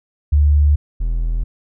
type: tone pair in turn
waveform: sine / triangle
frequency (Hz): 73.42 / 41.21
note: D2 / E1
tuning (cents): 0 / 0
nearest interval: minor seventh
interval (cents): 1000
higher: first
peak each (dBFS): -9 / -14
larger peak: first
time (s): 0.32-0.76 / 1-1.44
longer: neither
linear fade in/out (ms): 10
effects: none